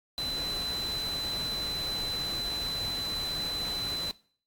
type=tone in noise; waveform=sine; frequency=4020 Hz; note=B7; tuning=30 cents sharp; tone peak=-31 dBFS; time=0.18-4.11 s; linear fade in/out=0 ms; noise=pink; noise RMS=-40 dBFS; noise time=0.18-4.11 s; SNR=+6 dB; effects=noise-tail reverb RT60 0.5 s tail -20 dB re dry + AAC 64 kbps